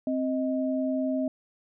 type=tone pair together; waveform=sine; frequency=262.3 / 627 Hz; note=C4 / D#5; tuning=+4 / +13 cents; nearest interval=octave + minor third; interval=1509 cents; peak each=-26 / -30 dBFS; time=0.07-1.28 s; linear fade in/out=2 ms; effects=none